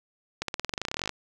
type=accelerating click train; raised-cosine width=0.2 ms; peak=-12 dBFS; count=20; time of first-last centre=0.42-1.093 s; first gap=63 ms; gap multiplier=0.93; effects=none